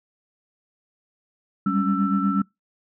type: tone cluster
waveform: sine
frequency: 194.4 / 202.6 / 278.2 / 1330 Hz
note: G3 / G#3 / C#4 / E6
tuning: -14 / -43 / +6 / +15 cents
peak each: -22 / -25 / -25 / -26 dBFS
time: 1.66-2.42 s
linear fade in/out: 5 ms
effects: noise-tail reverb RT60 0.2 s tail -26 dB re dry + tanh soft clip ceiling -9 dBFS